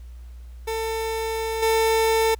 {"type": "tone with level steps", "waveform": "30% pulse", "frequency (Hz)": 447.1, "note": "A4", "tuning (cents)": 28, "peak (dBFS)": [-22, -15], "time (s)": [0.67, 2.35], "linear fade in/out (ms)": 10, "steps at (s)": 1.62, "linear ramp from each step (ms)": 10, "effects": ["added 60 Hz sine -37 dBFS peak until 2.39 s", "pink hiss -60 dBFS RMS until 2.39 s"]}